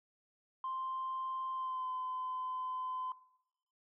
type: tone with pitch glide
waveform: sine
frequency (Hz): 1046.5 to 1023.2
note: C6 to C6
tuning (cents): 0 to -39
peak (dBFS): -35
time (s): 0.64-3.12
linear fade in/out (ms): 2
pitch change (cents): -39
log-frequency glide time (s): 1.53-1.9
effects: noise-tail reverb RT60 0.8 s tail -20 dB re dry + tanh soft clip ceiling -32 dBFS